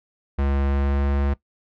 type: tone with pitch glide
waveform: square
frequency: 69.3 to 70.06 Hz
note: C#2 to C#2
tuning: 0 to +19 cents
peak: -20 dBFS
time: 0.38-1.34 s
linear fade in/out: 10 ms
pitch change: +19 cents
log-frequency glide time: 0.64-1.06 s
effects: noise-tail reverb RT60 0.1 s tail -18 dB re dry + low-pass 2000 Hz 12 dB/octave